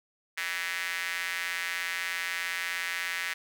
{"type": "tone with high-pass filter", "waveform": "square", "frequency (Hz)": 88.4, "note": "F2", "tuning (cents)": 22, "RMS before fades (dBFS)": -33, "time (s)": [0.37, 3.34], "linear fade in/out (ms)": 10, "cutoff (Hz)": 1900, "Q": 3.3, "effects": []}